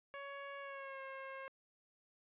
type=tone with pitch glide; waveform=15% pulse; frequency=559 to 536.5 Hz; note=C#5 to C5; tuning=+14 to +43 cents; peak=-39 dBFS; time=0.14-1.48 s; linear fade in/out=0 ms; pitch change=-71 cents; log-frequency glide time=0.6-1.01 s; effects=resampled to 8000 Hz